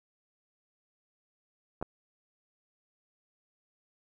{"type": "clicks", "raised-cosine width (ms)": 1, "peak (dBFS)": [-29, -18], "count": 2, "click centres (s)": [1.814, 1.826], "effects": []}